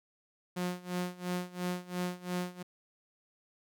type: tone with tremolo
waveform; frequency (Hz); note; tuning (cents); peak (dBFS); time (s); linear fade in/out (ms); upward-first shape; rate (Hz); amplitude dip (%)
sawtooth; 179.3; F3; +46; -27; 0.56-2.63; 10; sine; 2.9; 90
effects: none